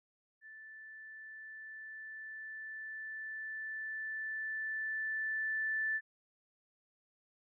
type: tone with level ramp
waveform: sine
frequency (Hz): 1758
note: A6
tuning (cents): -2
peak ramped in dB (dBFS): -50 to -31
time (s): 0.41-6.01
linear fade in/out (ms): 50
effects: none